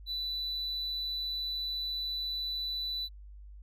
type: tone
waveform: triangle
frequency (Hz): 3977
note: B7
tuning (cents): +11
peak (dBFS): -30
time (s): 0.06-3.09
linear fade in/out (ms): 50
effects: tanh soft clip ceiling -28 dBFS + added 50 Hz sine -46 dBFS peak until 3.62 s